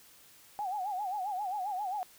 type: tone with vibrato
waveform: sine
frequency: 784 Hz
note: G5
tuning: in tune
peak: -32 dBFS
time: 0.59-2.03 s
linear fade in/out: 0 ms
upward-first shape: sine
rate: 7.5 Hz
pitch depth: 140 cents each way
effects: white hiss -58 dBFS RMS until 2.18 s